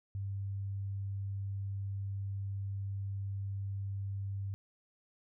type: tone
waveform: sine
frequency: 98.6 Hz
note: G2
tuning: 11 cents sharp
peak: -35 dBFS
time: 0.15-4.54 s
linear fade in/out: 0 ms
effects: none